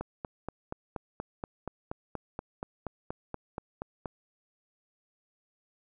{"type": "click train", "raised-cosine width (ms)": 1, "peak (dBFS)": -21, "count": 18, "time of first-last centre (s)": [0.01, 4.058], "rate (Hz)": 4.2, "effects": []}